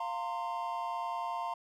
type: chord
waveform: triangle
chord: F suspended fourth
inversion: none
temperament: equal with one note detuned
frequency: 698.5 / 916.3 / 1046.5 Hz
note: F5 / Bb5 / C6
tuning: 0 / -30 / 0 cents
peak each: -37 / -35 / -37 dBFS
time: 0-1.54 s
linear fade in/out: 5 ms
effects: none